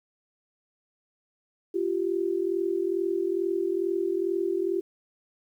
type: tone pair together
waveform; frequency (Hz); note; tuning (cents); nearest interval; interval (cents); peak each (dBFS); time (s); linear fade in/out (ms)
sine; 345.2 / 387.5; F4 / G4; -20 / -20; major second; 200; -27; 1.74-4.81; 10
effects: 10-bit